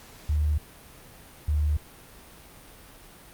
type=tone pair in turn; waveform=sine; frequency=75.2 / 74.84 Hz; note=D2 / D2; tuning=+42 / +33 cents; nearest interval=unison; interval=9 cents; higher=first; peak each=-21 dBFS; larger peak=neither; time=0.29-0.58 / 1.48-1.77 s; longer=neither; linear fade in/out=5 ms; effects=pink hiss -49 dBFS RMS until 3.33 s + Opus 48 kbps